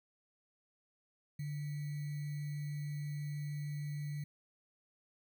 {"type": "tone with sample-and-hold", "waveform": "sine", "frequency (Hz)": 146.83, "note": "D3", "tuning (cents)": 0, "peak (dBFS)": -37, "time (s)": [1.39, 4.24], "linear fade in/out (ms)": 5, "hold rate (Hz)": 2100, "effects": []}